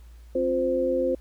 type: tone cluster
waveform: sine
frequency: 264.3 / 352.5 / 519 Hz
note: C4 / F4 / C5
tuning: +18 / +16 / -14 cents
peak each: -29 / -28 / -23 dBFS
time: 0.35-1.15 s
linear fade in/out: 5 ms
effects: added 58 Hz sine -44 dBFS peak until 1.2 s + pink hiss -62 dBFS RMS until 1.2 s